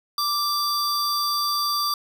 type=tone pair together; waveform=square; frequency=1174.7 / 4699 Hz; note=D6 / D8; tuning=0 / 0 cents; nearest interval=2 octaves; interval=2400 cents; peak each=-25 dBFS; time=0.18-1.94 s; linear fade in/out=2 ms; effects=none